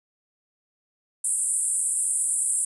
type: band-pass noise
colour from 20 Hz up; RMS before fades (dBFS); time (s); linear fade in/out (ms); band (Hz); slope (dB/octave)
pink; -25; 1.24-2.65; 5; 8100 to 10000; 96
effects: none

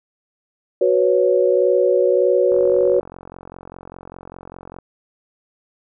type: chord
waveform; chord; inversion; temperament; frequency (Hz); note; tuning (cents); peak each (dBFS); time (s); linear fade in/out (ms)
sine; F# suspended fourth; none; just; 370 / 493.3 / 555; F#4 / B4 / C#5; 0 / -2 / +2; -17; 0.81-3; 5
type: click train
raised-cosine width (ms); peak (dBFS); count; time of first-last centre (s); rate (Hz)
1; -22; 103; 2.52-4.787; 45
effects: none

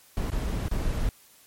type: noise with dropouts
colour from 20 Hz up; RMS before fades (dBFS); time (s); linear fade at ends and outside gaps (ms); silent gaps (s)
brown; -27; 0.17-1.09; 1; 0.302-0.317 / 0.683-0.712
effects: white hiss -56 dBFS RMS until 1.46 s + MP3 64 kbps

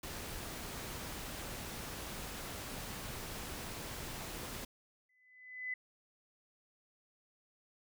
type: noise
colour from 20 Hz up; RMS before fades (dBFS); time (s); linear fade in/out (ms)
pink; -44; 0.03-4.65; 5
type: tone with exponential growth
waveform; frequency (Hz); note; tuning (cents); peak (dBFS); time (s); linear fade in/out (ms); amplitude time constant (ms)
sine; 2010; B6; +30; -34; 5.09-5.74; 5; 140
effects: none

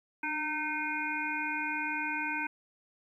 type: harmonic tone with a mistuned harmonic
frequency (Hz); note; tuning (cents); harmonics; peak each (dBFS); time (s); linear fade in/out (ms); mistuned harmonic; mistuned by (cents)
306.8; D#4; -24; 1 / 3 / 5 / 7 / 8; -40 / -37 / -36 / -39 / -36; 0.23-2.47; 5; 1; -45
effects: 11-bit

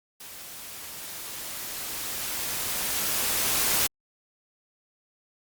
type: noise with level ramp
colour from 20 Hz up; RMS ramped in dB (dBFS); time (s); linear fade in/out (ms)
white; -43 to -23; 0.2-3.87; 5
effects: Opus 48 kbps

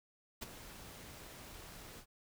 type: noise with ADSR envelope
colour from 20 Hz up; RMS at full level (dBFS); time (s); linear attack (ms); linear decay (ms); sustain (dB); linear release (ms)
pink; -40; 0.41-2.06; 17; 17; -12; 78
effects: none

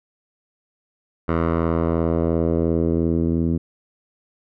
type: tone with low-pass filter sweep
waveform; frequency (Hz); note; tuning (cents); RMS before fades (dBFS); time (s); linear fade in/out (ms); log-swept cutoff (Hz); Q
10% pulse; 82.9; E2; +10; -20; 1.28-3.58; 10; 1400 to 250; 1.4
effects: none

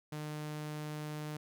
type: tone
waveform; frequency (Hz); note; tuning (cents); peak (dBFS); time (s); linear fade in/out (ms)
sawtooth; 151.4; D#3; -47; -35; 0.12-1.37; 5
effects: none

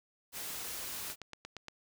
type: noise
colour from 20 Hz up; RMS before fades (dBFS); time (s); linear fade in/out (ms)
white; -41; 0.32-1.16; 50
type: click train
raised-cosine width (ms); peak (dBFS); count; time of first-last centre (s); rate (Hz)
0.2; -26; 6; 1.1-1.683; 8.57
effects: none

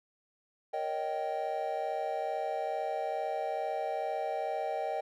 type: chord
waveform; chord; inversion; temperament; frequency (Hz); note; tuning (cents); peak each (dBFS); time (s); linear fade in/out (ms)
triangle; Eb dominant seventh; second; just; 466.7 / 560 / 622.3 / 777.8; Bb4 / Db5 / Eb5 / G5; +2 / +18 / 0 / -14; -38 / -38 / -34 / -33; 0.73-5.01; 10
effects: none

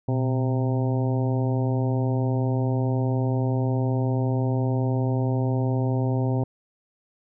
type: harmonic tone with a mistuned harmonic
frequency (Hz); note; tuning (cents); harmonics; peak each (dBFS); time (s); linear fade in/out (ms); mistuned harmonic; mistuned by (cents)
130.81; C3; 0; 1 / 2 / 3 / 4 / 5 / 6 / 7; -22 / -28 / -32 / -34 / -36 / -38 / -39; 0.08-6.44; 5; 1; -110
effects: none

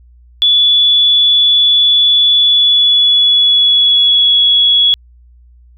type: tone with pitch glide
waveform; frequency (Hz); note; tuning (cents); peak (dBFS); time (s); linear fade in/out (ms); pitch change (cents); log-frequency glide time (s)
sine; 3436 to 3361; A7 to G#7; -42 to +20; -6; 0.42-4.94; 0; -38; 2.36-4.4
effects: added 60 Hz sine -40 dBFS peak until 5.77 s

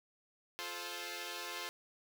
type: chord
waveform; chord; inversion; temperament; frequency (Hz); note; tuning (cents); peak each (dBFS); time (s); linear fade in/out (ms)
5% pulse; F major; none; equal with one note detuned; 349.2 / 433.7 / 523.3; F4 / A4 / C5; 0 / -25 / 0; -34; 0.59-1.69; 0
effects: none

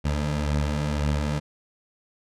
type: beating tone pair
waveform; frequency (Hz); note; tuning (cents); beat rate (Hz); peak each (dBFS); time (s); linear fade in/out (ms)
20% pulse; 73.4 / 75.3; D2 / D2; 0 / +44; 1.9; -19 / -26; 0.04-1.4; 20
effects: low-pass 8000 Hz 12 dB/octave

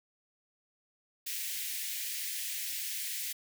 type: high-pass noise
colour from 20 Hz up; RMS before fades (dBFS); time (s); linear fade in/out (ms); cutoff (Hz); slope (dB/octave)
white; -37; 1.26-3.33; 10; 1800; 48
effects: none

